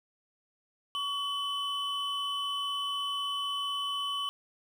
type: tone pair together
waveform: triangle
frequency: 1129 / 3014 Hz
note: C#6 / F#7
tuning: +31 / +31 cents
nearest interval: octave + perfect fourth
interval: 1700 cents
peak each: -33 / -31 dBFS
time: 0.95-4.29 s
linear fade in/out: 0 ms
effects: none